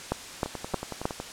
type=two click trains; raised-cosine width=1 ms; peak=-11 / -19 dBFS; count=4 / 9; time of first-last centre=0.12-1.055 / 0.46-1.201 s; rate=3.21 / 10.8 Hz; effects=white hiss -41 dBFS RMS until 1.32 s + low-pass 8000 Hz 12 dB/octave